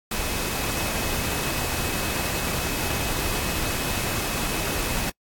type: tone in noise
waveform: sine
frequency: 2564 Hz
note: E7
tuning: 49 cents flat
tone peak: -38 dBFS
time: 0.11-5.1 s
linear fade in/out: 5 ms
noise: pink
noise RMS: -27 dBFS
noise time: 0.11-5.1 s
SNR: -14 dB
effects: noise-tail reverb RT60 0.1 s tail -26 dB re dry + AAC 64 kbps